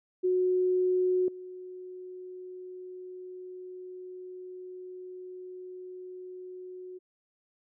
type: tone with level steps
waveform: sine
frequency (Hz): 366.6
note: F#4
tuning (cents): -16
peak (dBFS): -23 / -40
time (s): 0.23-6.99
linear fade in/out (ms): 20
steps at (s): 1.28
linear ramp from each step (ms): 2
effects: none

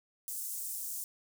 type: high-pass noise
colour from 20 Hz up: pink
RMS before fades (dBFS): -39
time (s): 0.28-1.04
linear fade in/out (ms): 0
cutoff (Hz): 7600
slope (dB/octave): 24
effects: none

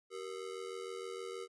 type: ring-modulated tone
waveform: square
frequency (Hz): 427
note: G#4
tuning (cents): +48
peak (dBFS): -39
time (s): 0.1-1.48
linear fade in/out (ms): 50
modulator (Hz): 43.2
effects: resampled to 24000 Hz

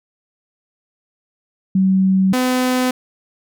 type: tone pair in turn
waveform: sine / sawtooth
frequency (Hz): 190 / 253.6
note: F#3 / B3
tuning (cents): +46 / +46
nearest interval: perfect fourth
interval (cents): 500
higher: second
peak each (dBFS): -11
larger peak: neither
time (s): 1.75-2.33 / 2.33-2.91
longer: neither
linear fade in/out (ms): 5
effects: none

